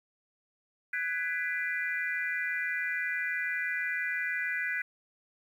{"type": "chord", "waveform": "sine", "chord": "G# half-diminished seventh", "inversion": "third", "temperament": "just", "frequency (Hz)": [1495.1, 1661.2, 1993.5, 2392], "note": ["F#6", "G#6", "B6", "D7"], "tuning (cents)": [18, 0, 16, 31], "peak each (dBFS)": [-35, -36, -33, -39], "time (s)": [0.93, 4.82], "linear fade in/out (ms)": 5, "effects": ["10-bit"]}